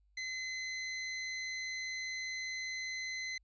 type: tone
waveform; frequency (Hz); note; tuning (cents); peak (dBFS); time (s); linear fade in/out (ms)
sawtooth; 2045; C7; -40; -34; 0.17-3.38; 5
effects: added 50 Hz sine -67 dBFS peak until 3.43 s + resampled to 16000 Hz